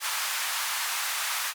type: band-pass noise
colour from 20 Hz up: pink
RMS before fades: -30 dBFS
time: 0-1.54 s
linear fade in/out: 50 ms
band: 960 to 16000 Hz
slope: 24 dB/octave
effects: none